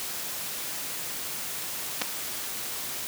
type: clicks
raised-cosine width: 0.2 ms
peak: -9 dBFS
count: 2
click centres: 2.016 / 2.02 s
effects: white hiss -34 dBFS RMS until 3.07 s + high-pass 80 Hz 12 dB/octave